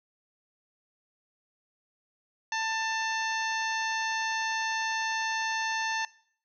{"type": "harmonic tone with a mistuned harmonic", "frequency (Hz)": 890, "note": "A5", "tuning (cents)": 20, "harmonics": [1, 2, 3, 4, 5, 6, 7], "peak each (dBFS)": [-32, -32, -38, -42, -41, -43, -41], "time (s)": [2.52, 6.05], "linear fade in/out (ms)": 2, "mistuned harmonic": 5, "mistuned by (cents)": -38, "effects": ["noise-tail reverb RT60 0.6 s tail -22 dB re dry"]}